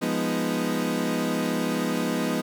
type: chord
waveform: 30% pulse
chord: F half-diminished seventh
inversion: none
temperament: equal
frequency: 174.61 / 207.7 / 246.9 / 311.1 Hz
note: F3 / Ab3 / Cb4 / Eb4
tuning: 0 / 0 / 0 / 0 cents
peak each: -28 / -28 / -25 / -28 dBFS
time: 0.01-2.42 s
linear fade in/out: 20 ms
effects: none